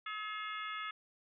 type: harmonic tone with a mistuned harmonic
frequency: 426.6 Hz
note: G#4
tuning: 46 cents sharp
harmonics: 3 / 4 / 5 / 6 / 7 / 8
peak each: -41 / -47 / -45 / -54 / -50 / -50 dBFS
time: 0.06-0.91 s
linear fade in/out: 5 ms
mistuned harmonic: 7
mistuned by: -92 cents
effects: none